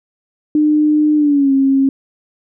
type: tone with pitch glide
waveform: sine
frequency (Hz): 302.2 to 270.8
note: D4 to C#4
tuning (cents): +50 to -40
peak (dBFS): -9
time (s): 0.55-1.89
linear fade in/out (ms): 2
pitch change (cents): -190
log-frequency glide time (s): 1.16-1.52
effects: none